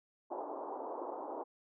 white band-pass noise, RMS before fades -42 dBFS, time 0.3-1.44 s, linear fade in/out 20 ms, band 290 to 1000 Hz, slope 48 dB/octave, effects none

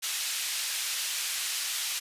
pink band-pass noise, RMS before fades -32 dBFS, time 0.02-2 s, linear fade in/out 20 ms, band 2700 to 13000 Hz, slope 12 dB/octave, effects resampled to 32000 Hz

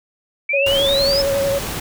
sine exponential sweep, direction up, 2282 to 5274 Hz, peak -17 dBFS, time 0.49-1.22 s, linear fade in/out 5 ms
sine tone with vibrato, 554.4 Hz, C#5, in tune, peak -16 dBFS, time 0.53-1.59 s, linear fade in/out 10 ms, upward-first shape sine, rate 11 Hz, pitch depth 26 cents each way
pink noise, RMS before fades -26 dBFS, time 0.66-1.8 s, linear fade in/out 5 ms
effects none

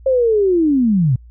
sine linear sweep, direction down, 540 to 116.54 Hz, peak -11 dBFS, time 0.06-1.16 s, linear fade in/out 5 ms, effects added 59 Hz sine -38 dBFS peak until 1.3 s

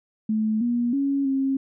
sine tone with pitch steps, 217.2 / 239.5 / 277.5 / 269.6 Hz, A3 / A#3 / C#4 / C#4, -22 / +47 / +2 / -48 cents, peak -20 dBFS, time 0.29-1.57 s, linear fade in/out 5 ms, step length 320 ms, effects none

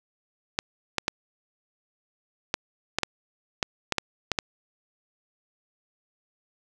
clicks, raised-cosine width 0.2 ms, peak -6 dBFS, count 11, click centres 0.589 / 0.983 / 1.081 / 2.541 / 2.986 / 3.033 / 3.628 / 3.923 / 3.983 / 4.317 / 4.388 s, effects none

